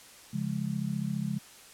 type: chord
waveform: sine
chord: Db major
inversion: none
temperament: just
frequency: 138.59 / 173.24 / 207.9 Hz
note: Db3 / F3 / Ab3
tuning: 0 / -14 / +2 cents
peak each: -34 / -34 / -33 dBFS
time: 0.33-1.39 s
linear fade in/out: 10 ms
effects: white hiss -52 dBFS RMS until 1.73 s + low-pass 11000 Hz 12 dB/octave